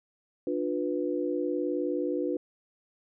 sine chord, B diminished, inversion first, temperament just, 296.3 / 355.6 / 493.9 Hz, D4 / F4 / B4, +15 / +31 / 0 cents, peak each -31 / -31 / -32 dBFS, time 0.47-2.37 s, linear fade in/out 2 ms, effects none

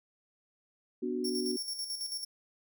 sine chord, B minor, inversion none, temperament equal, 246.9 / 293.7 / 370 Hz, B3 / D4 / F#4, 0 / 0 / 0 cents, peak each -35 / -38 / -34 dBFS, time 1.02-1.57 s, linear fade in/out 10 ms
sawtooth tone with tremolo, 5480 Hz, F8, 34 cents flat, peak -31 dBFS, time 1.24-2.25 s, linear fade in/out 10 ms, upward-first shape square, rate 9.1 Hz, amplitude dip 55%
effects none

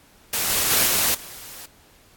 white noise with level steps, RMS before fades -23 / -21 / -18 / -20 / -39 dBFS, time 0.33-1.66 s, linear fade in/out 5 ms, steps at 0.49 / 0.7 / 0.87 / 1.14 s, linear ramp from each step 10 ms, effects pink hiss -54 dBFS RMS until 2.16 s + AAC 64 kbps

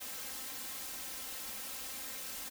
white noise with comb filter, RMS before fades -43 dBFS, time 0-2.5 s, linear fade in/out 20 ms, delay 3.8 ms, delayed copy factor +1, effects none

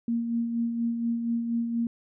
sine tone with tremolo, 233.1 Hz, A#3, in tune, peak -23 dBFS, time 0.08-1.87 s, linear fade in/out 2 ms, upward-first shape sine, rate 4.2 Hz, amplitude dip 45%, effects none

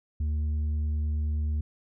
sine tone with tanh clipping, 75.8 Hz, D#2, 45 cents flat, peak -26 dBFS, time 0.2-1.61 s, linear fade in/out 5 ms, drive 4 dB, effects none

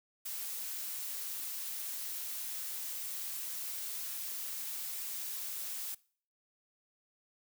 blue noise, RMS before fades -40 dBFS, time 0.25-5.95 s, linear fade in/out 10 ms, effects noise-tail reverb RT60 0.5 s tail -23 dB re dry

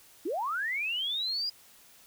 sine linear sweep, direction up, 277.2 to 4936 Hz, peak -29 dBFS, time 0.25-1.5 s, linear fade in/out 10 ms, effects white hiss -57 dBFS RMS until 2.06 s

